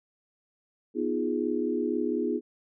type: chord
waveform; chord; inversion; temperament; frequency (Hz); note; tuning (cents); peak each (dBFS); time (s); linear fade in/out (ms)
sine; F half-diminished seventh; second; equal; 246.9 / 311.1 / 349.2 / 415.3; Cb4 / Eb4 / F4 / Ab4; 0 / 0 / 0 / 0; -31; 0.94-2.41; 50
effects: none